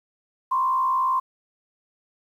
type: tone with frequency modulation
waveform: sine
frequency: 1046.5 Hz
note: C6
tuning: in tune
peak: -19 dBFS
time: 0.51-1.2 s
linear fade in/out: 10 ms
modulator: 62.8 Hz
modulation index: 0.65
effects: 9-bit